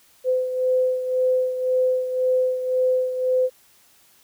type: beating tone pair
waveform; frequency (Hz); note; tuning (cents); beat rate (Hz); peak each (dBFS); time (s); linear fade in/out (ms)
sine; 510 / 511.9; C5 / C5; -44 / -38; 1.9; -19 / -26; 0.24-3.5; 50
effects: white hiss -56 dBFS RMS until 4.23 s